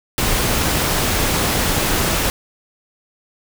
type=noise; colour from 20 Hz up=pink; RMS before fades=-18 dBFS; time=0.18-2.3 s; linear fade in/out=0 ms; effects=none